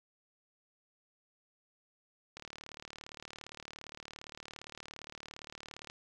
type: click train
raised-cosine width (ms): 0.2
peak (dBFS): -28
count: 133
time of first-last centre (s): 2.37-5.899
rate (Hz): 37.4
effects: none